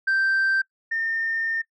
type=tone pair in turn; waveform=sine; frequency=1565 / 1814.6 Hz; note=G6 / A#6; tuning=-3 / -47 cents; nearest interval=minor third; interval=256 cents; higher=second; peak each=-16 / -22 dBFS; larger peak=first; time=0.07-0.62 / 0.91-1.62 s; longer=second; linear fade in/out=10 ms; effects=noise-tail reverb RT60 0.1 s tail -23 dB re dry + tanh soft clip ceiling -17 dBFS